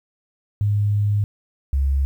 sine tone pair in turn, 103.2 / 68.44 Hz, G#2 / C#2, -10 / -22 cents, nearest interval perfect fifth, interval 712 cents, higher first, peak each -16 dBFS, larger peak neither, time 0.61-1.24 / 1.73-2.05 s, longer first, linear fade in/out 0 ms, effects 9-bit

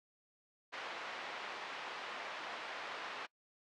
pink band-pass noise, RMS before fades -45 dBFS, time 0.72-3.27 s, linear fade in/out 20 ms, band 710 to 3000 Hz, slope 12 dB/octave, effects noise-tail reverb RT60 0.1 s tail -24 dB re dry + low-pass 6000 Hz 12 dB/octave

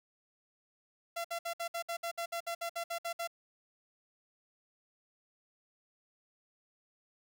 sawtooth tone bursts, 680 Hz, F5, 46 cents flat, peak -31 dBFS, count 15, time 1.16-3.275 s, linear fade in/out 10 ms, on 85 ms, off 60 ms, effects 10-bit

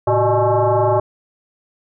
sine tone with frequency modulation, 110 Hz, A2, in tune, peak -12 dBFS, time 0.07-1 s, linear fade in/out 5 ms, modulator 244 Hz, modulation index 3.6, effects none

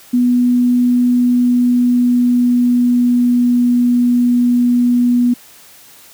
sine tone with pitch glide, 245.6 to 243.5 Hz, B3 to B3, -9 to -24 cents, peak -9 dBFS, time 0.13-5.34 s, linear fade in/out 10 ms, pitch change -15 cents, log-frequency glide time 1.07-3.72 s, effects white hiss -42 dBFS RMS until 6.13 s + high-pass 60 Hz 12 dB/octave

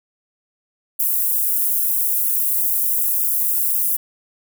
pink high-pass noise, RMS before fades -19 dBFS, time 0.99-3.97 s, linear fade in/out 10 ms, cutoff 12000 Hz, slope 24 dB/octave, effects none

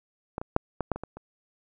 clicks, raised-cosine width 1 ms, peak -17 / -20 / -6 / -13 / -11 / -21 / -21 / -27 dBFS, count 8, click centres 0.381 / 0.415 / 0.564 / 0.807 / 0.917 / 0.96 / 1.036 / 1.17 s, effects none

